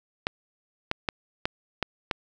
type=clicks; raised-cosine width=0.3 ms; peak=-9 dBFS; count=6; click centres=0.269 / 0.914 / 1.088 / 1.455 / 1.827 / 2.112 s; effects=none